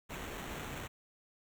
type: noise with sample-and-hold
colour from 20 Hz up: pink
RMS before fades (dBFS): -43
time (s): 0.09-0.88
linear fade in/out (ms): 20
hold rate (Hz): 4900
effects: none